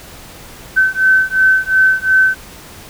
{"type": "beating tone pair", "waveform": "sine", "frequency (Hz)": [1530, 1532.8], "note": ["G6", "G6"], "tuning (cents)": [-42, -39], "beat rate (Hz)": 2.8, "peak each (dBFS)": -12, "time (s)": [0.76, 2.35], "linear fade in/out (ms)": 20, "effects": ["pink hiss -36 dBFS RMS until 2.89 s"]}